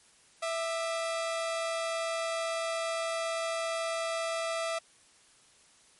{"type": "tone pair together", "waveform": "sawtooth", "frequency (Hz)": [659.3, 1200.8], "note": ["E5", "D6"], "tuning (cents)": [0, 38], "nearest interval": "minor seventh", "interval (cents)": 1038, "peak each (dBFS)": [-27, -36], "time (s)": [0.42, 4.79], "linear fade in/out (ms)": 10, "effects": ["white hiss -61 dBFS RMS until 5.99 s", "MP3 48 kbps"]}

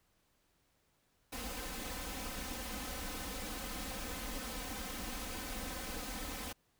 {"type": "noise with comb filter", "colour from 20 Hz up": "pink", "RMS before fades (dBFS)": -42, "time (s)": [1.32, 6.53], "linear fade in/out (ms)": 10, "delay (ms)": 3.9, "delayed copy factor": 0.95, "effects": ["pink hiss -75 dBFS RMS until 6.79 s"]}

